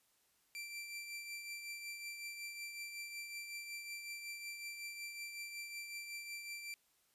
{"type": "tone with tremolo", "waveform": "sawtooth", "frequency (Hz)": 2349, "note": "D7", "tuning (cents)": 0, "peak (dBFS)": -39, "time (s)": [0.55, 6.74], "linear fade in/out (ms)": 0, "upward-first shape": "triangle", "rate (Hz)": 5.4, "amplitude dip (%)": 50, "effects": ["white hiss -75 dBFS RMS until 7.14 s", "resampled to 32000 Hz"]}